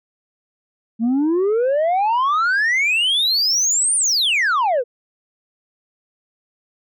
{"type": "exponential two-way sweep", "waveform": "sine", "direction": "up then down", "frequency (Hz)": [220, 9397, 457.2], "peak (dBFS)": -12, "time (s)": [0.99, 4.84], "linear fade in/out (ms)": 50, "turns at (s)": 3.96, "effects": ["tanh soft clip ceiling -14 dBFS"]}